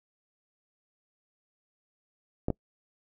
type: clicks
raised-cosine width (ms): 2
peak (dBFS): -14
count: 2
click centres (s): 2.484 / 2.503
effects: noise-tail reverb RT60 0.1 s tail -26 dB re dry